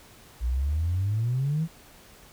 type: exponential sweep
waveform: sine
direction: up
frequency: 57 to 168 Hz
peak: -22 dBFS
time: 0.4-1.68 s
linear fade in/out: 50 ms
effects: tanh soft clip ceiling -19 dBFS + pink hiss -52 dBFS RMS until 2.32 s